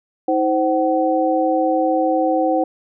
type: tone cluster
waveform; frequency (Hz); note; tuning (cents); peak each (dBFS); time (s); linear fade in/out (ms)
sine; 318.9 / 522 / 755; D#4 / C5 / F#5; +43 / -4 / +35; -19; 0.28-2.64; 5
effects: none